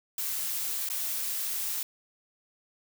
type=noise with dropouts; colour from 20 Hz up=blue; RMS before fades=-32 dBFS; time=0.18-1.83 s; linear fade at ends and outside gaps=2 ms; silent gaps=0.889-0.899 s; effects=none